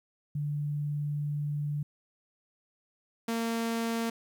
sine / sawtooth tone pair in turn, 146.83 / 229.2 Hz, D3 / A#3, 0 / -29 cents, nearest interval minor sixth, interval 771 cents, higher second, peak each -29 / -25 dBFS, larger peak second, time 0.35-1.83 / 3.28-4.1 s, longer first, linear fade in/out 5 ms, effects 11-bit

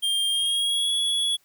square tone with pitch glide, 3200 to 3373 Hz, G7 to G#7, +35 to +26 cents, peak -22 dBFS, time 0.02-1.37 s, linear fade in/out 20 ms, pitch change +91 cents, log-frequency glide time 0.29-0.93 s, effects white hiss -64 dBFS RMS until 1.44 s

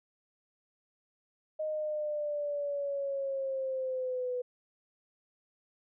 sine linear sweep, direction down, 622 to 493.9 Hz, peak -31 dBFS, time 1.59-4.42 s, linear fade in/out 10 ms, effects none

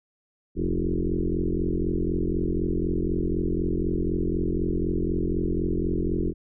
sine tone with frequency modulation, 183.3 Hz, F#3, 16 cents flat, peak -22 dBFS, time 0.55-6.34 s, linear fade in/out 50 ms, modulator 44 Hz, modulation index 4.7, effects none

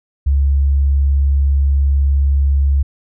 sine tone, 69.5 Hz, C#2, 5 cents sharp, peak -10 dBFS, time 0.26-2.83 s, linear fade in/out 10 ms, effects none

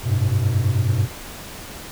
triangle tone cluster, 95.4 / 104.6 / 125.2 Hz, G2 / G#2 / B2, -47 / +13 / +24 cents, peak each -19 dBFS, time 0.03-1.09 s, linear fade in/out 50 ms, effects pink hiss -36 dBFS RMS until 1.91 s

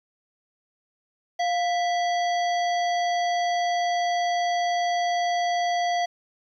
harmonic tone with a mistuned harmonic, 659.3 Hz, E5, in tune, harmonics 1 / 3 / 5 / 7 / 9, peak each -22 / -32 / -36 / -39 / -41 dBFS, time 1.39-6.06 s, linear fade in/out 10 ms, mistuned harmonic 1, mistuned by +110 cents, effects 10-bit

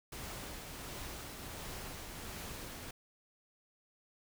pink noise with tremolo, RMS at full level -44 dBFS, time 0.12-2.91 s, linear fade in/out 5 ms, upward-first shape triangle, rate 1.4 Hz, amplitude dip 30%, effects none

